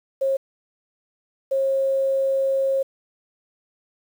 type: tone bursts at uneven times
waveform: sine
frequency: 540 Hz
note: C#5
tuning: 45 cents flat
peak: -18 dBFS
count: 2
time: 0.21-0.37 / 1.51-2.83 s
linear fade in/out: 10 ms
effects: 8-bit